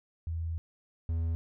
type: tone pair in turn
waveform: sine / triangle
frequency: 82.41 / 82.41 Hz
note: E2 / E2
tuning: 0 / 0 cents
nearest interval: unison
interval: 0 cents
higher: neither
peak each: -31 / -26 dBFS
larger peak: second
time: 0.27-0.58 / 1.09-1.35 s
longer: first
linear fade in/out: 0 ms
effects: none